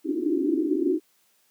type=band-pass noise; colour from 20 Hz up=pink; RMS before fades=-24 dBFS; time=0.04-1 s; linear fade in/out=50 ms; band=270 to 380 Hz; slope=96 dB/octave; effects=white hiss -65 dBFS RMS until 1.5 s + high-pass 150 Hz 12 dB/octave